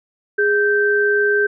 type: tone pair together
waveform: sine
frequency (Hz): 412.8 / 1558.5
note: G#4 / G6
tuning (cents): -10 / -11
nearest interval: octave + major seventh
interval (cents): 2299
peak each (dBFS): -16 / -16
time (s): 0.38-1.47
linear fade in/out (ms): 10
effects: none